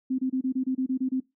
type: tone bursts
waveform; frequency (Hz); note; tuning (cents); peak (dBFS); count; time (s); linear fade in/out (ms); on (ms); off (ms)
sine; 260; C4; -11; -23; 10; 0.1-1.203; 10; 86; 27
effects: noise-tail reverb RT60 0.2 s tail -20 dB re dry